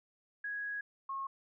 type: tone pair in turn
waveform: sine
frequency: 1661.2 / 1085.6 Hz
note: G#6 / C#6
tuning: 0 / -36 cents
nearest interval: perfect fifth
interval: 736 cents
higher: first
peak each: -36 / -36 dBFS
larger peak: neither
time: 0.44-0.81 / 1.09-1.27 s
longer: first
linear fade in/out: 5 ms
effects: none